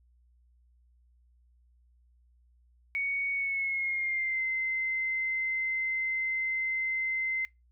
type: tone with pitch glide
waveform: sine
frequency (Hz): 2231 to 2070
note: C#7 to C7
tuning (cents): +11 to -19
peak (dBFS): -28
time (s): 2.95-7.45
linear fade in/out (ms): 0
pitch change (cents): -130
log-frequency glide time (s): 3.33-4.42
effects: noise-tail reverb RT60 0.2 s tail -25 dB re dry + added 60 Hz sine -61 dBFS peak until 7.71 s